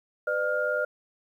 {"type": "tone cluster", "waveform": "sine", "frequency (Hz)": [502, 600, 1411], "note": ["B4", "D5", "F6"], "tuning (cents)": [28, 37, 17], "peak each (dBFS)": [-30, -28, -28], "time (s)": [0.27, 0.85], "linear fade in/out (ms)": 5, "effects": ["10-bit"]}